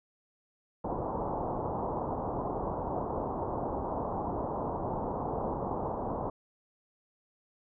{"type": "low-pass noise", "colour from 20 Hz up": "white", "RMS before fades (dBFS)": -34, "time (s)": [0.84, 6.3], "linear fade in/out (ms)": 5, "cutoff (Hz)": 1000, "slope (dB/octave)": 48, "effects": []}